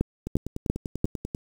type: two click trains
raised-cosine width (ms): 3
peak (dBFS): -18 / -9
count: 12 / 4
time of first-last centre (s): 0.27-1.348 / 0.01-1.044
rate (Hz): 10.2 / 2.9
effects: 7-bit